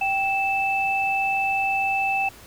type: tone pair together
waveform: sine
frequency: 782 / 2637 Hz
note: G5 / E7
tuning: -4 / 0 cents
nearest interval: octave + major sixth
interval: 2104 cents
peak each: -23 dBFS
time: 0.01-2.29 s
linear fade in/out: 5 ms
effects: pink hiss -46 dBFS RMS until 2.46 s